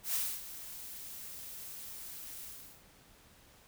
blue noise with ADSR envelope, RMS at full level -32 dBFS, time 0.03-2.84 s, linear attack 110 ms, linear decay 260 ms, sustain -14 dB, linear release 400 ms, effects pink hiss -61 dBFS RMS until 3.67 s

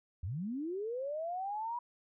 sine linear sweep, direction up, 74.5 to 977 Hz, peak -35 dBFS, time 0.23-1.79 s, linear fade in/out 5 ms, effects none

